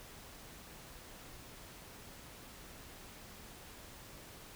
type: silence
effects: pink hiss -53 dBFS RMS until 4.55 s